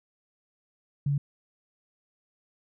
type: tone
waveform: sine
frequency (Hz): 142.1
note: C#3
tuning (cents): +43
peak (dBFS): -23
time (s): 1.06-1.18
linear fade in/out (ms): 5
effects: none